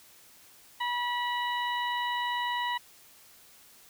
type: harmonic tone with a mistuned harmonic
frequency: 970 Hz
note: B5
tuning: 31 cents flat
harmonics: 1 / 2 / 3 / 4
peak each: -30 / -34 / -38 / -41 dBFS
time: 0.8-2.78 s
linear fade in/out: 10 ms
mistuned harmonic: 3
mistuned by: +17 cents
effects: white hiss -56 dBFS RMS until 3.89 s